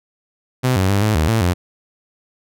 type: tone with pitch steps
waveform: sawtooth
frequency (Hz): 127.7 / 94.4 / 100.2 / 107.5 / 78.2 / 112.5 / 88.8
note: C3 / F#2 / G2 / A2 / D#2 / A2 / F2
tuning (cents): -42 / +35 / +38 / -40 / +9 / +39 / +29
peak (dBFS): -10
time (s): 0.63-1.54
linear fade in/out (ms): 20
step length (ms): 130
effects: none

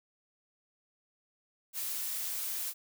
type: noise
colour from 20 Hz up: blue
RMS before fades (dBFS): -36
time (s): 1.73-2.74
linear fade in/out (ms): 50
effects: none

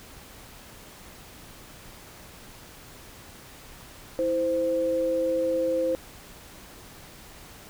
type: tone pair together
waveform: sine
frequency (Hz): 326.9 / 519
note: E4 / C5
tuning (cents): -14 / -14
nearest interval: minor sixth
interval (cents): 800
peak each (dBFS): -30 / -23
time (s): 4.19-5.95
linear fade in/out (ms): 0
effects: pink hiss -47 dBFS RMS until 7.69 s

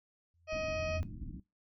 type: tone with exponential growth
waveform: sine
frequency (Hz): 85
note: F2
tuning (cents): -46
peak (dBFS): -31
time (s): 0.34-1.03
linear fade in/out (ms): 0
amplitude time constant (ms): 150
type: harmonic tone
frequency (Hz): 629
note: D#5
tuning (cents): +19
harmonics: 1 / 2 / 3 / 4 / 5 / 7 / 8 / 9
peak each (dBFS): -35 / -46 / -51 / -41 / -54 / -54 / -55 / -54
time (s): 0.47-1.01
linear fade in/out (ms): 50
type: low-pass noise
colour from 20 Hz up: pink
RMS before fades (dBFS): -44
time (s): 0.52-1.4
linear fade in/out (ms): 5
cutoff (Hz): 320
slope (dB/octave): 96
effects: noise-tail reverb RT60 0.2 s tail -19 dB re dry

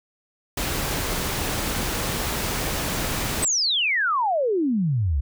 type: noise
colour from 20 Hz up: pink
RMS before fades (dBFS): -26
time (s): 0.57-3.45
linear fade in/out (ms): 5
type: exponential sweep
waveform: sine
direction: down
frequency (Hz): 8480 to 62.9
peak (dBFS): -19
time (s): 3.42-5.21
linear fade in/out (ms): 10
effects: none

